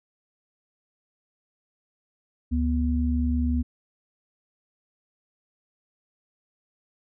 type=tone pair together; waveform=sine; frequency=72.6 / 243.9 Hz; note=D2 / B3; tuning=-19 / -21 cents; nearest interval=octave + major sixth; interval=2098 cents; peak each=-23 / -25 dBFS; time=2.51-3.63 s; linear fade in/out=20 ms; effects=none